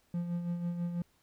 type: tone with tremolo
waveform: triangle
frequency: 173.3 Hz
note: F3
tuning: 13 cents flat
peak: -28 dBFS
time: 0.14-1.02 s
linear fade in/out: 2 ms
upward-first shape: sine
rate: 6.1 Hz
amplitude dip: 50%
effects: pink hiss -70 dBFS RMS until 1.22 s